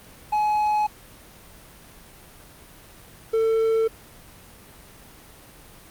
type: tone pair in turn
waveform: triangle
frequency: 845 / 447.6 Hz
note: G#5 / A4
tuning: +30 / +30 cents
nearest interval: major seventh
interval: 1100 cents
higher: first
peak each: -17 / -16 dBFS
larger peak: second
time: 0.32-0.87 / 3.33-3.88 s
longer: neither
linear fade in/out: 10 ms
effects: pink hiss -47 dBFS RMS until 5.9 s + Opus 32 kbps